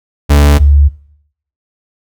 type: tone pair in turn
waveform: 40% pulse / sine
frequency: 72.5 / 71.71 Hz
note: D2 / D2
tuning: -22 / -41 cents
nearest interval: unison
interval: 19 cents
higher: first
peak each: -3 dBFS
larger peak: neither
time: 0.29-0.59 / 0.59-0.89 s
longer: neither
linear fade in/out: 20 ms
effects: noise-tail reverb RT60 0.7 s tail -21 dB re dry